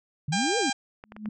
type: exponential two-way sweep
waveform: sine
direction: up then down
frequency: 135.1 to 503 to 236.6 Hz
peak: -26 dBFS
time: 0.28-0.7 s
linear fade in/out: 5 ms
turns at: 0.58 s
type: harmonic tone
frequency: 800 Hz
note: G5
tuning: 35 cents sharp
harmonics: 1 / 2 / 3 / 4 / 5 / 6 / 7 / 8 / 9 / 10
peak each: -29 / -32 / -34 / -35 / -36 / -37 / -37 / -38 / -39 / -39 dBFS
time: 0.32-0.73 s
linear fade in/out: 10 ms
type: clicks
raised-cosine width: 0.5 ms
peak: -27 dBFS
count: 4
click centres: 1.039 / 1.121 / 1.165 / 1.258 s
type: tone with exponential growth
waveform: sine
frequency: 213 Hz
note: G#3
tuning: 44 cents sharp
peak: -27 dBFS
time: 1.04-1.29 s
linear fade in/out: 5 ms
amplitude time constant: 53 ms
effects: none